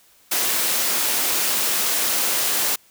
white high-pass noise, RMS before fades -21 dBFS, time 0.31-2.76 s, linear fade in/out 10 ms, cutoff 230 Hz, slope 12 dB/octave, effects white hiss -55 dBFS RMS until 2.9 s

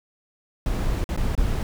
brown noise with dropouts, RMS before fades -23 dBFS, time 0.66-1.63 s, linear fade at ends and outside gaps 1 ms, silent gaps 1.042-1.09 / 1.164-1.175 / 1.352-1.377 s, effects none

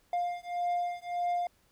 triangle beating tone pair, 703 / 704.7 Hz, F5 / F5, +11 / +15 cents, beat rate 1.7 Hz, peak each -31 dBFS, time 0.13-1.47 s, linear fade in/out 2 ms, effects pink hiss -68 dBFS RMS until 1.71 s

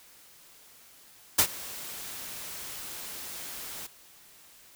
white noise with ADSR envelope, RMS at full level -19 dBFS, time 1.38-3.87 s, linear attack 11 ms, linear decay 74 ms, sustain -21 dB, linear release 10 ms, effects white hiss -55 dBFS RMS until 4.75 s

